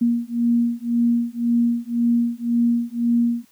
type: beating tone pair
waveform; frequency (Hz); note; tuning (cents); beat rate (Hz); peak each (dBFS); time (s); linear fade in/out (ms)
sine; 235.3 / 237.2; A#3 / A#3; +16 / +30; 1.9; -20; 0.01-3.45; 10
effects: white hiss -58 dBFS RMS until 3.51 s